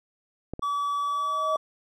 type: clicks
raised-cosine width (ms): 2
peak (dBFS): -19 / -21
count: 2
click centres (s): 0.536 / 0.594
type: tone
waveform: triangle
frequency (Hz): 1146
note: D6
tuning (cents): -43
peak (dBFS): -23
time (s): 0.62-1.57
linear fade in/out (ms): 10
type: tone with exponential growth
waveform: sine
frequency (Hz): 630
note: D#5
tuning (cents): +21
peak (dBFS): -23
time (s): 0.96-1.56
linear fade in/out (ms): 1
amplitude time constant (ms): 130
effects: none